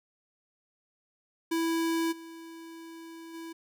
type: tone with level steps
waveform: square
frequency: 329.6 Hz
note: E4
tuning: in tune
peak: -27 / -44 / -40 dBFS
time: 1.51-3.53 s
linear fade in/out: 10 ms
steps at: 2.11 / 3.33 s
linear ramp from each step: 20 ms
effects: none